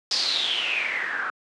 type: noise with low-pass filter sweep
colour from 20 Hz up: white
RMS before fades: -26 dBFS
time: 0.11-1.3 s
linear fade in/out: 2 ms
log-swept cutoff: 5000 to 1400 Hz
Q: 8.8
effects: high-pass 300 Hz 12 dB/octave + resampled to 22050 Hz